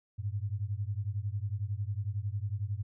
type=beating tone pair; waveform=sine; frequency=97.4 / 108.4 Hz; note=G2 / A2; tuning=-11 / -25 cents; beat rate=11 Hz; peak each=-34 / -35 dBFS; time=0.18-2.83 s; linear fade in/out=20 ms; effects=none